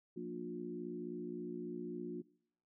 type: harmonic tone with a mistuned harmonic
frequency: 59.3 Hz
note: A#1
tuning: 30 cents sharp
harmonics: 3 / 4 / 5 / 6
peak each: -48 / -47 / -47 / -44 dBFS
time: 0.16-2.22 s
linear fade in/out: 10 ms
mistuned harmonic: 4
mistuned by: -32 cents
effects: noise-tail reverb RT60 0.7 s tail -23 dB re dry